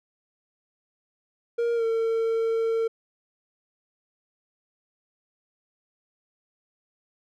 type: tone with pitch glide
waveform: triangle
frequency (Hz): 469.3 to 453.1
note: A#4 to A#4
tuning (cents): +12 to -49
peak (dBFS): -20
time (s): 1.58-2.88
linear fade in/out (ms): 10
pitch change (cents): -61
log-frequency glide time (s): 1.75-1.84
effects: none